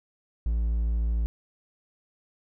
triangle tone, 56.6 Hz, A1, 50 cents sharp, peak -21 dBFS, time 0.46-1.26 s, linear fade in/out 0 ms, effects none

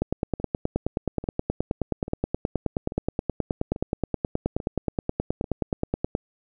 two click trains, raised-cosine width 2 ms, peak -20 / -10 dBFS, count 7 / 59, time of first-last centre 0.4-5.442 / 0.02-6.151 s, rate 1.19 / 9.46 Hz, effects none

